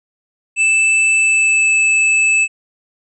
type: tone with pitch glide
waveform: square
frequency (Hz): 2637 to 2619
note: E7 to E7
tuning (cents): 0 to -12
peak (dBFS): -11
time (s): 0.56-2.48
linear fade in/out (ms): 50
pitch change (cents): -12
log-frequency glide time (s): 1.16-1.74
effects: resampled to 22050 Hz